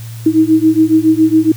sine beating tone pair, 313.9 / 321.1 Hz, D#4 / E4, +15 / -45 cents, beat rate 7.2 Hz, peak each -10 dBFS, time 0.26-1.52 s, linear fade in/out 5 ms, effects added 114 Hz sine -25 dBFS peak until 1.56 s + white hiss -38 dBFS RMS until 1.56 s

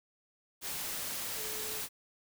sine tone in noise, 431.6 Hz, A4, 33 cents flat, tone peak -46 dBFS, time 1.35-1.83 s, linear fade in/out 50 ms, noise white, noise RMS -38 dBFS, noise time 0.61-1.89 s, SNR -11 dB, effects none

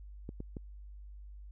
clicks, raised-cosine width 3 ms, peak -28 dBFS, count 3, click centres 0.291 / 0.404 / 0.568 s, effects added 50 Hz sine -46 dBFS peak until 1.51 s

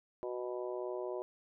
harmonic tone, 123.47 Hz, B2, in tune, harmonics 3 / 4 / 5 / 6 / 7 / 8, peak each -39 / -44 / -42 / -53 / -53 / -49 dBFS, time 0.23-1.22 s, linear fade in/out 0 ms, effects none

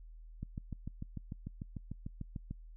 click train, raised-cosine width 5 ms, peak -28 dBFS, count 15, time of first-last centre 0.43-2.51 s, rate 6.73 Hz, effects noise-tail reverb RT60 0.1 s tail -26 dB re dry + added 40 Hz sine -49 dBFS peak until 2.76 s

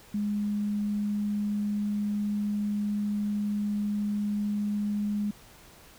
sine tone, 206.9 Hz, G#3, 6 cents flat, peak -26 dBFS, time 0.14-5.31 s, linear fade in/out 5 ms, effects pink hiss -53 dBFS RMS until 5.98 s

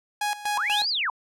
sawtooth tone with tremolo, 830.6 Hz, G#5, in tune, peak -20 dBFS, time 0.21-0.85 s, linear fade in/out 5 ms, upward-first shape square, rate 4.1 Hz, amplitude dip 80%
sine linear two-way sweep, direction up then down, 880 to 4978 to 880 Hz, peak -23 dBFS, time 0.57-1.1 s, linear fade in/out 2 ms, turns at 0.89 s
effects low-pass 12000 Hz 12 dB/octave

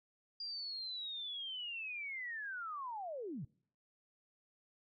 sine linear sweep, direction down, 4817 to 110 Hz, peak -40 dBFS, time 0.4-3.45 s, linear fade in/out 5 ms, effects noise-tail reverb RT60 0.6 s tail -26 dB re dry + MP3 48 kbps

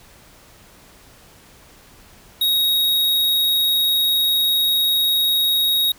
square tone, 3775 Hz, A#7, 21 cents sharp, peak -16 dBFS, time 2.41-5.92 s, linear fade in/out 5 ms, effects pink hiss -48 dBFS RMS until 5.98 s

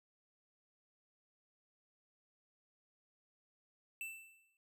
square tone with exponential decay, 2661 Hz, E7, 16 cents sharp, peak -40 dBFS, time 4.01-4.57 s, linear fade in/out 1 ms, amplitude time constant 120 ms, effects none

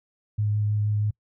sine tone with vibrato, 105 Hz, G#2, 19 cents sharp, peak -21 dBFS, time 0.38-1.11 s, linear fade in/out 10 ms, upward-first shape sine, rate 6.3 Hz, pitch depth 11 cents each way, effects noise-tail reverb RT60 0.1 s tail -26 dB re dry

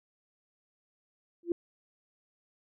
sine tone with exponential growth, 343.6 Hz, F4, 28 cents flat, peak -21 dBFS, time 1.43-1.52 s, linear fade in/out 2 ms, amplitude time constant 19 ms, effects none

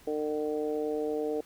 harmonic tone, 151.5 Hz, D#3, 46 cents flat, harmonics 2 / 3 / 4 / 5, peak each -35 / -30 / -38 / -42 dBFS, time 0.07-1.41 s, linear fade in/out 5 ms, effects pink hiss -57 dBFS RMS until 1.45 s

